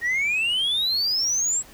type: exponential sweep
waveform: sine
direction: up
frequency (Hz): 1851 to 7800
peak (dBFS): -18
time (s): 0.01-1.63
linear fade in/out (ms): 50
effects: tanh soft clip ceiling -19 dBFS + pink hiss -48 dBFS RMS until 1.73 s